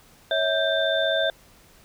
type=tone cluster; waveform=sine; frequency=555 / 650 / 1573 / 3568 Hz; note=C#5 / E5 / G6 / A7; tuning=+2 / -24 / +6 / +23 cents; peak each=-27 / -23 / -27 / -27 dBFS; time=0.31-1.3 s; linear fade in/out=2 ms; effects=pink hiss -54 dBFS RMS until 1.84 s